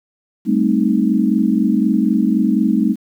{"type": "chord", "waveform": "sine", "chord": "A half-diminished seventh", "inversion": "third", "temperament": "equal", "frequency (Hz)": [196, 220, 261.6, 311.1], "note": ["G3", "A3", "C4", "Eb4"], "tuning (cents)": [0, 0, 0, 0], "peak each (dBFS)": [-18, -16, -19, -19], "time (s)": [0.45, 2.96], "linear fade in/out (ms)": 50, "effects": ["8-bit"]}